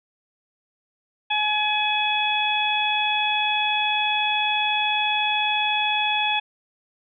harmonic tone, 846 Hz, G#5, 32 cents sharp, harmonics 1 / 2 / 3 / 4, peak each -24 / -32 / -24 / -25 dBFS, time 1.3-6.4 s, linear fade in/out 10 ms, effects none

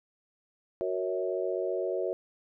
sine chord, F# dominant seventh, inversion none, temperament equal with one note detuned, 370 / 466.2 / 554.4 / 649.1 Hz, F#4 / A#4 / C#5 / E5, 0 / 0 / 0 / -27 cents, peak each -32 / -35 / -34 / -35 dBFS, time 0.81-2.13 s, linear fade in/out 0 ms, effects none

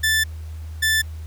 sawtooth tone pair in turn, 1760 / 1760 Hz, A6 / A6, 0 / 0 cents, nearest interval unison, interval 0 cents, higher neither, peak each -13 dBFS, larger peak neither, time 0.03-0.24 / 0.82-1.02 s, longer first, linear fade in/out 10 ms, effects added 79 Hz sine -30 dBFS peak until 1.26 s + pink hiss -51 dBFS RMS until 1.26 s

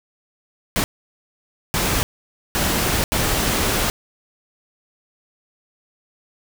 pink noise bursts at uneven times, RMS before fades -20 dBFS, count 4, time 0.76-0.84 / 1.74-2.03 / 2.55-3.04 / 3.12-3.9 s, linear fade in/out 0 ms, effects none

